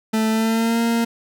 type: tone with pitch glide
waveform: 40% pulse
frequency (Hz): 220 to 231.5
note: A3 to A#3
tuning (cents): 0 to -12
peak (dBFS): -16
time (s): 0.13-1.05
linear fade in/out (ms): 10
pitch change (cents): +88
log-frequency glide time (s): 0.3-0.8
effects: none